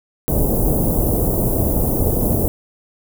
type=band-stop noise; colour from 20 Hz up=pink; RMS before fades=-17 dBFS; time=0.28-2.48 s; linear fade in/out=0 ms; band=640 to 12000 Hz; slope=24 dB/octave; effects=none